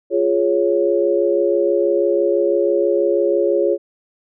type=chord; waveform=sine; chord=Db major; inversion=first; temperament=equal; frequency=349.2 / 415.3 / 554.4 Hz; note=F4 / Ab4 / Db5; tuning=0 / 0 / 0 cents; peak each=-18 dBFS; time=0.1-3.78 s; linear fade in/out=50 ms; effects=none